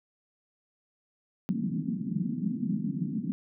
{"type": "band-pass noise", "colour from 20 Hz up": "pink", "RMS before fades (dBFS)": -31, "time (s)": [1.49, 3.32], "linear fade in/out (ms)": 0, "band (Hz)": [160, 260], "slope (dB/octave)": 48, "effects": []}